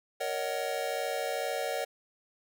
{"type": "chord", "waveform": "square", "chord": "D# minor seventh", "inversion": "second", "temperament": "just", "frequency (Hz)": [466.7, 560, 622.3, 746.7], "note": ["A#4", "C#5", "D#5", "F#5"], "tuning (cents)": [2, 18, 0, 16], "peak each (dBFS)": [-38, -36, -38, -37], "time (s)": [0.2, 1.85], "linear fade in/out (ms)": 10, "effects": []}